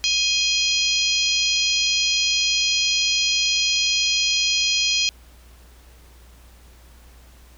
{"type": "harmonic tone with a mistuned harmonic", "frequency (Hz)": 834, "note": "G#5", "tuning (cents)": 7, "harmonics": [3, 4, 5, 6, 7, 8], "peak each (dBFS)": [-24, -23, -24, -25, -28, -31], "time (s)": [0.04, 5.09], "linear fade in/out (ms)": 0, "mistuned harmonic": 4, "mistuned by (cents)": -54, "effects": ["added 60 Hz sine -46 dBFS peak until 7.57 s", "pink hiss -53 dBFS RMS until 7.57 s"]}